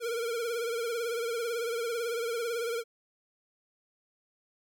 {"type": "tone with vibrato", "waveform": "square", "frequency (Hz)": 466.2, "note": "A#4", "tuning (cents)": 0, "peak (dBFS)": -31, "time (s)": [0, 2.84], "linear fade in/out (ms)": 50, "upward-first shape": "triangle", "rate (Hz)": 18, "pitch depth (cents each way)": 79, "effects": []}